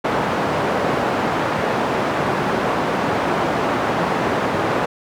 white band-pass noise, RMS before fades -20 dBFS, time 0.04-4.86 s, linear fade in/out 10 ms, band 130 to 970 Hz, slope 12 dB/octave, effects none

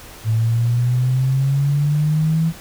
sine exponential sweep, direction up, 109.7 to 164.81 Hz, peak -14 dBFS, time 0.24-2.53 s, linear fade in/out 50 ms, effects pink hiss -39 dBFS RMS until 2.6 s

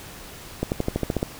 accelerating click train, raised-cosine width 2 ms, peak -9 dBFS, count 9, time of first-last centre 0.63-1.229 s, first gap 89 ms, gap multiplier 0.95, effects pink hiss -41 dBFS RMS until 1.39 s

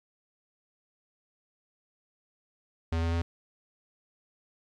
square tone with pitch steps, 82.41 / 83.37 / 84.34 Hz, E2 / E2 / E2, 0 / +20 / +40 cents, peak -27 dBFS, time 2.92-3.22 s, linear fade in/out 5 ms, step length 100 ms, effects low-pass 5000 Hz 12 dB/octave + 11-bit

